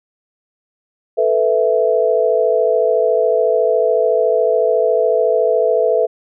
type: chord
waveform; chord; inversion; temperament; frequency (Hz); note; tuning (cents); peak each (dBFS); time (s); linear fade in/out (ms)
sine; A suspended second; none; equal; 440 / 493.9 / 659.3; A4 / B4 / E5; 0 / 0 / 0; -16; 1.17-6.07; 20
effects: none